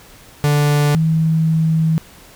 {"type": "tone pair in turn", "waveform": ["45% pulse", "sine"], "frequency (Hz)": [146.5, 160.38], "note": ["D3", "E3"], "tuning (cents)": [-4, -47], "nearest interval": "major second", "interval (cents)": 157, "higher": "second", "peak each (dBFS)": -12, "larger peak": "neither", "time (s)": [[0.44, 0.95], [0.95, 1.98]], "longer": "second", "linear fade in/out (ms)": 0, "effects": ["pink hiss -43 dBFS RMS until 2.35 s"]}